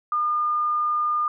sine tone, 1212 Hz, D#6, 46 cents flat, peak -20 dBFS, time 0.12-1.28 s, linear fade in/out 2 ms, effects none

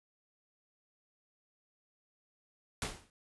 pink noise with exponential decay, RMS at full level -32 dBFS, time 2.82-3.1 s, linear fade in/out 1 ms, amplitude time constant 60 ms, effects resampled to 24000 Hz

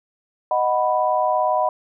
sine chord, B major, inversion first, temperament equal, 622.3 / 740 / 987.8 Hz, D#5 / F#5 / B5, 0 / 0 / 0 cents, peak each -21 dBFS, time 0.51-1.69 s, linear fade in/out 2 ms, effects none

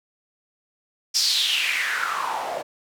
white noise with band-pass filter sweep, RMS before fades -24 dBFS, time 1.14-2.63 s, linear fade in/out 20 ms, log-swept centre 5400 to 580 Hz, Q 4.8, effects none

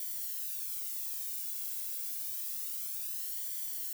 violet noise with flanger, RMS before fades -38 dBFS, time 0-3.93 s, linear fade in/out 2 ms, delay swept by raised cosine 0.76 to 1.66 ms, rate 0.28 Hz, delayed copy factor -0.65, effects none

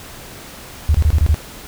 sine tone bursts, 76 Hz, D#2, 40 cents flat, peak -9 dBFS, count 6, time 0.89-1.344 s, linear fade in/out 0 ms, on 54 ms, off 26 ms, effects pink hiss -36 dBFS RMS until 1.67 s

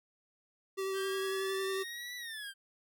square tone with vibrato, 385.1 Hz, G4, 31 cents flat, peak -34 dBFS, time 0.77-1.84 s, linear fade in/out 20 ms, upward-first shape triangle, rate 11 Hz, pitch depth 17 cents each way
25% pulse exponential two-way sweep, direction up then down, 1562 to 1975.5 to 1562 Hz, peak -37 dBFS, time 0.93-2.54 s, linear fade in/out 50 ms, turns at 2.16 s
effects none

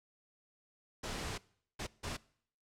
pink noise bursts at uneven times, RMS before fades -40 dBFS, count 3, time 1.03-1.38 / 1.79-1.87 / 2.03-2.17 s, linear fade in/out 10 ms, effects noise-tail reverb RT60 0.6 s tail -22 dB re dry + low-pass 8000 Hz 12 dB/octave

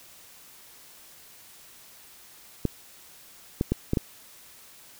clicks, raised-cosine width 3 ms, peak -10 dBFS, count 5, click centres 2.653 / 3.611 / 3.72 / 3.934 / 3.972 s, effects white hiss -51 dBFS RMS until 4.99 s

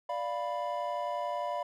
triangle chord, B diminished, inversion first, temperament equal, 587.3 / 698.5 / 987.8 Hz, D5 / F5 / B5, 0 / 0 / 0 cents, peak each -34 dBFS, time 0.09-1.63 s, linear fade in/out 5 ms, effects none

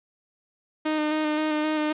sawtooth tone with vibrato, 306.6 Hz, D#4, 25 cents flat, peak -19 dBFS, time 0.85-1.93 s, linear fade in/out 10 ms, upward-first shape square, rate 3.8 Hz, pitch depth 17 cents each way, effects resampled to 8000 Hz + 8-bit

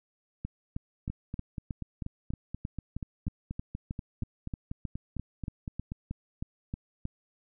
two click trains, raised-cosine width 5 ms, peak -22 / -23 dBFS, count 22 / 21, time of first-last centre 0.45-7.054 / 1.1-5.919 s, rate 3.18 / 4.15 Hz, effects none

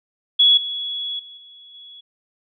sine tone with level steps, 3370 Hz, G#7, 25 cents sharp, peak -10 / -24 / -38 / -42 / -39 dBFS, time 0.39-2.01 s, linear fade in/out 10 ms, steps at 0.57 / 1.19 / 1.37 / 1.74 s, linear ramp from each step 5 ms, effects none

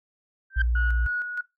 sine tone with exponential growth, 1565 Hz, G6, 3 cents flat, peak -17 dBFS, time 0.5-0.62 s, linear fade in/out 5 ms, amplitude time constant 25 ms
sine tone, 59.3 Hz, A#1, 30 cents sharp, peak -20 dBFS, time 0.56-1.07 s, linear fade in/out 10 ms
sine tone with tremolo, 1458 Hz, F#6, 26 cents flat, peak -25 dBFS, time 0.75-1.41 s, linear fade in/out 5 ms, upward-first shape square, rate 3.2 Hz, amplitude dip 50%
effects noise-tail reverb RT60 0.2 s tail -20 dB re dry + tanh soft clip ceiling -14 dBFS

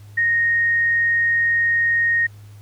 sine tone, 1861 Hz, A#6, 3 cents flat, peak -15 dBFS, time 0.17-2.27 s, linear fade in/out 10 ms, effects added 103 Hz sine -39 dBFS peak until 2.61 s + pink hiss -54 dBFS RMS until 2.61 s

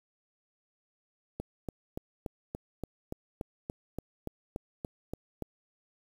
click train, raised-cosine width 2 ms, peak -22 dBFS, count 15, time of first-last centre 1.4-5.423 s, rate 3.48 Hz, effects 8-bit

